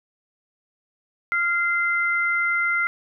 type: tone pair together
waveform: sine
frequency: 1396.9 / 2069 Hz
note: F6 / C7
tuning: 0 / -20 cents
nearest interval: perfect fifth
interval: 680 cents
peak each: -22 dBFS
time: 1.32-2.87 s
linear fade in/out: 0 ms
effects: none